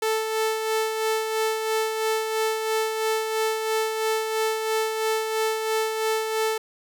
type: tone with tremolo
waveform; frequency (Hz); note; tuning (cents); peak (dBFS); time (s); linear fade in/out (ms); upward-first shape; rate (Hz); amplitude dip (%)
sawtooth; 440; A4; 0; -17; 0.02-6.58; 5; sine; 3; 45
effects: none